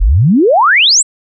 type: exponential sweep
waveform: sine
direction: up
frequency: 38.31 to 8372 Hz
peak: -5 dBFS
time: 0-1.03 s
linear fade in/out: 20 ms
effects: none